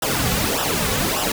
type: noise with flanger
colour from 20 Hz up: pink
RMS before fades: -21 dBFS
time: 0.02-1.32 s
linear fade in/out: 5 ms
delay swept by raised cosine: 0.45 to 3.25 ms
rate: 1.7 Hz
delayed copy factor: -0.75
effects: none